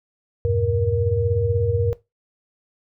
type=tone cluster; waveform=sine; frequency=83.9 / 100 / 120.8 / 471.7 Hz; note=E2 / G2 / B2 / A#4; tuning=+31 / +35 / -38 / +20 cents; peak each=-26 / -21 / -30 / -21 dBFS; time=0.45-1.93 s; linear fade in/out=0 ms; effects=noise-tail reverb RT60 0.2 s tail -18 dB re dry